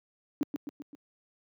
sine tone with echo, 288.9 Hz, D4, 28 cents flat, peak -24 dBFS, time 0.41-0.43 s, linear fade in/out 0 ms, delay 130 ms, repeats 4, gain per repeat -5 dB, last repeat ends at 0.95 s, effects high-pass 150 Hz 12 dB/octave

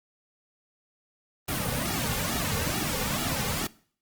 pink noise with flanger, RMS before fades -29 dBFS, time 1.48-3.67 s, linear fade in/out 5 ms, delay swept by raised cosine 1.9 to 3.1 ms, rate 2.3 Hz, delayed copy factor -0.8, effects noise-tail reverb RT60 0.5 s tail -21 dB re dry + Opus 32 kbps

